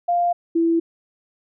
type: tone pair in turn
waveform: sine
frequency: 698.5 / 332.4 Hz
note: F5 / E4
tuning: 0 / +15 cents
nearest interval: octave + minor second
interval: 1285 cents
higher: first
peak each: -16 / -15 dBFS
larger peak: second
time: 0.08-0.33 / 0.55-0.8 s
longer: neither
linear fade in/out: 10 ms
effects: none